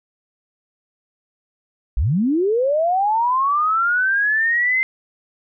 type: linear sweep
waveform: sine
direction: up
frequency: 43.78 to 2087 Hz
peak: -15 dBFS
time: 1.97-4.83 s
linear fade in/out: 0 ms
effects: none